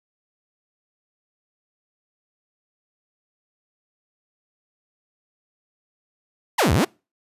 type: exponential two-way sweep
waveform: sawtooth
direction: down then up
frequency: 1121 to 68.5 to 420.6 Hz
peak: -12 dBFS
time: 6.58-6.85 s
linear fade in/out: 10 ms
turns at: 6.73 s
effects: noise-tail reverb RT60 0.3 s tail -26 dB re dry + resampled to 32000 Hz